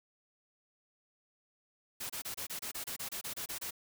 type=noise bursts; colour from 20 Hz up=white; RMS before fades=-40 dBFS; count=14; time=2-3.709 s; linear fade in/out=10 ms; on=97 ms; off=27 ms; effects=none